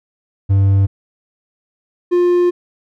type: tone pair in turn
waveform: triangle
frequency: 98 / 353.4 Hz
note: G2 / F4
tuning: 0 / +21 cents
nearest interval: octave + minor seventh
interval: 2221 cents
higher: second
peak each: -7 / -8 dBFS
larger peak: first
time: 0.49-0.87 / 2.11-2.51 s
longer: second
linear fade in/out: 20 ms
effects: none